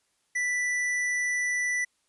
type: tone with hard clipping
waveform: sine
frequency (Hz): 1975.5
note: B6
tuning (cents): 0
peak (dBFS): -27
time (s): 0.35-1.85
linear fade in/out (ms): 10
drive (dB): 11
effects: white hiss -72 dBFS RMS until 2.08 s + resampled to 24000 Hz